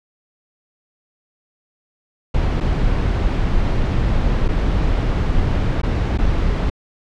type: noise with dropouts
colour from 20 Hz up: brown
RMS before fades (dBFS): -17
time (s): 2.34-6.7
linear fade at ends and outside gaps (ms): 5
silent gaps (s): 2.603-2.607 / 4.481-4.487 / 5.817-5.832 / 6.176-6.185
effects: low-pass 4000 Hz 12 dB/octave